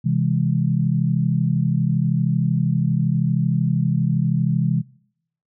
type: chord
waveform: sine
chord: C augmented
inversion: none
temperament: just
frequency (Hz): 130.81 / 163.52 / 204.4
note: C3 / E3 / G#3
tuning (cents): 0 / -14 / -27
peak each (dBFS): -20 / -20 / -24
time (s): 0.04-4.82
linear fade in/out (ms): 20
effects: noise-tail reverb RT60 0.7 s tail -23 dB re dry